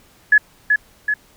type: tone with echo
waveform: sine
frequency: 1700 Hz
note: G#6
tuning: 40 cents sharp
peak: -7 dBFS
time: 0.32-0.38 s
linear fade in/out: 5 ms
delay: 380 ms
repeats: 2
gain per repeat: -4 dB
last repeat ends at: 1.14 s
effects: pink hiss -52 dBFS RMS until 1.36 s